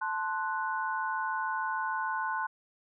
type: chord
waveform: sine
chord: F# diminished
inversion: first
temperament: equal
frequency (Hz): 880 / 1046.5 / 1480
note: A5 / C6 / F#6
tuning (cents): 0 / 0 / 0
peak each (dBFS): -34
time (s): 0.01-2.47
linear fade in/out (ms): 10
effects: none